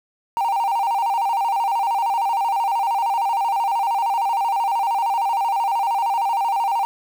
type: tone with vibrato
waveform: triangle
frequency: 858 Hz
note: A5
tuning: 44 cents flat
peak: -15 dBFS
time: 0.37-6.85 s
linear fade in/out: 0 ms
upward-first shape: square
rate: 13 Hz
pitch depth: 140 cents each way
effects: tanh soft clip ceiling -12 dBFS + 7-bit